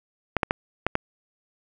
clicks, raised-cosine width 0.5 ms, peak -6 dBFS, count 5, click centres 0.367 / 0.432 / 0.509 / 0.866 / 0.954 s, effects none

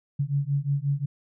sine beating tone pair, 138.59 / 144.19 Hz, C#3 / D3, 0 / -31 cents, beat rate 5.6 Hz, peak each -26 dBFS, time 0.19-1.06 s, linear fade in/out 10 ms, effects none

